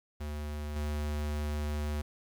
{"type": "tone with level steps", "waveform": "square", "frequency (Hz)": 74.5, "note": "D2", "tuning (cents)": 25, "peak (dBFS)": [-36, -32], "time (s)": [0.2, 2.02], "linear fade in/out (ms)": 10, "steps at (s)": 0.76, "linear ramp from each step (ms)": 2, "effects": ["10-bit"]}